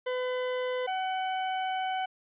40% pulse tone pair in turn, 504 / 752.3 Hz, B4 / F#5, +35 / +29 cents, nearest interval perfect fifth, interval 694 cents, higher second, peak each -28 dBFS, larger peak neither, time 0.06-0.87 / 0.87-2.06 s, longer second, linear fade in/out 10 ms, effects resampled to 8000 Hz + 11-bit

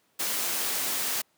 white noise, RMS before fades -29 dBFS, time 0.19-1.22 s, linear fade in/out 10 ms, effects pink hiss -68 dBFS RMS until 1.37 s + high-pass 200 Hz 12 dB/octave

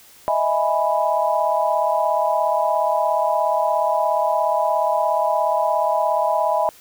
sine chord, E major seventh, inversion third, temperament equal, 622.3 / 659.3 / 830.6 / 987.8 Hz, D#5 / E5 / G#5 / B5, 0 / 0 / 0 / 0 cents, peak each -22 dBFS, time 0.28-6.69 s, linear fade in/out 0 ms, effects white hiss -48 dBFS RMS until 6.8 s

